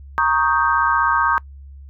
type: chord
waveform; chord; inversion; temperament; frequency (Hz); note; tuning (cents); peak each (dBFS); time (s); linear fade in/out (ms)
sine; Eb dominant seventh; second; equal; 932.3 / 1108.7 / 1244.5 / 1568; Bb5 / Db6 / Eb6 / G6; 0 / 0 / 0 / 0; -20; 0.18-1.38; 0
effects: noise-tail reverb RT60 0.1 s tail -24 dB re dry + added 69 Hz sine -36 dBFS peak until 1.89 s